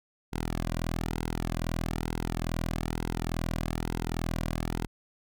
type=tone with flanger; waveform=sawtooth; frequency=41.2 Hz; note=E1; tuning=in tune; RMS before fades=-32 dBFS; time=0.32-4.87 s; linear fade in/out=20 ms; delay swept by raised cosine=1.7 to 2.31 ms; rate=1.1 Hz; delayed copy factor=-0.7; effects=none

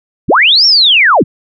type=linear two-way sweep; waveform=sine; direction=up then down; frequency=39.84 to 5588 to 65.3 Hz; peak=-4 dBFS; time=0.28-1.24 s; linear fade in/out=20 ms; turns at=0.66 s; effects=none

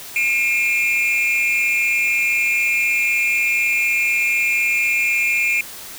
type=tone with amplitude modulation; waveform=triangle; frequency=2400 Hz; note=D7; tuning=37 cents sharp; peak=-10 dBFS; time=0.16-5.61 s; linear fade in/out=2 ms; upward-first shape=sine; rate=236 Hz; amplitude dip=90%; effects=white hiss -35 dBFS RMS until 5.98 s

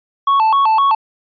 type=tone with vibrato; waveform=triangle; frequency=988 Hz; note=B5; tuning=in tune; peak=-8 dBFS; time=0.27-0.95 s; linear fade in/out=5 ms; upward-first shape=square; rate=3.9 Hz; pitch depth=200 cents each way; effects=resampled to 11025 Hz

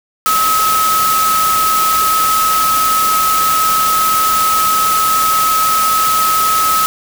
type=tone in noise; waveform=sine; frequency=1284 Hz; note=E6; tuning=46 cents flat; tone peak=-11 dBFS; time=0.26-6.86 s; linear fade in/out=0 ms; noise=white; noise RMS=-18 dBFS; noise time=0.26-6.86 s; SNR=+4 dB; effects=none

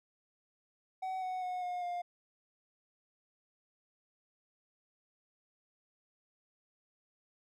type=tone with pitch steps; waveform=triangle; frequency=753 / 740.9 / 729 / 717.3 / 705.8 Hz; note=F#5 / F#5 / F#5 / F5 / F5; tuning=+30 / +2 / -26 / +46 / +18 cents; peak=-33 dBFS; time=1.02-2.02 s; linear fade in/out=10 ms; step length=200 ms; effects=none

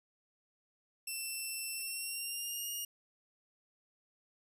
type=tone with pitch glide; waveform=5% pulse; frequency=2679 to 2855 Hz; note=E7 to F7; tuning=+27 to +37 cents; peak=-29 dBFS; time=1.07-2.85 s; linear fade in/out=5 ms; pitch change=+110 cents; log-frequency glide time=1.73-2.69 s; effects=resampled to 32000 Hz

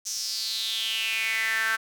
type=tone with high-pass filter sweep; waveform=sawtooth; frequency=222.7 Hz; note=A3; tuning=21 cents sharp; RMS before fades=-28 dBFS; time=0.05-1.77 s; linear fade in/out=20 ms; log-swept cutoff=6100 to 1500 Hz; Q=6; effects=none

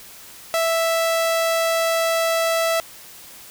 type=tone; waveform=sawtooth; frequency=659.3 Hz; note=E5; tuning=in tune; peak=-14 dBFS; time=0.54-2.8 s; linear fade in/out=0 ms; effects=white hiss -42 dBFS RMS until 3.5 s

